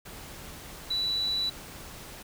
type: tone in noise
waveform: sine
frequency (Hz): 3951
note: B7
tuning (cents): 0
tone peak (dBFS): -26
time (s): 0.9-1.5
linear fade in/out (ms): 10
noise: pink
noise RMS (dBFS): -44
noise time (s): 0.05-2.23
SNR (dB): +15
effects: none